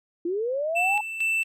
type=linear sweep; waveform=sine; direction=up; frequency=329.6 to 854 Hz; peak=-24 dBFS; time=0.25-1.01 s; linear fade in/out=5 ms
type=tone with tremolo; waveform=triangle; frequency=2660 Hz; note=E7; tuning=15 cents sharp; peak=-20 dBFS; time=0.75-1.44 s; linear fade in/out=20 ms; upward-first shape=square; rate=2.2 Hz; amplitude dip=65%
effects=none